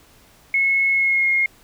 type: tone with pitch glide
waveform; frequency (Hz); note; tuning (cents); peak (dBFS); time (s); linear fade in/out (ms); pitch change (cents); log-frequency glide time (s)
sine; 2183 to 2144; C#7 to C7; -27 to +42; -15; 0.54-1.46; 2; -31; 0.9-1.3
effects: pink hiss -52 dBFS RMS until 1.63 s